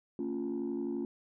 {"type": "chord", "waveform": "sine", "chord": "A augmented", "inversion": "none", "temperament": "equal with one note detuned", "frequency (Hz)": [225.7, 277.2, 349.2], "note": ["A3", "C#4", "E#4"], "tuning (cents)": [44, 0, 0], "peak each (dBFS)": [-37, -35, -35], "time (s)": [0.19, 1.05], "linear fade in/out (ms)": 2, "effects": ["tanh soft clip ceiling -28 dBFS"]}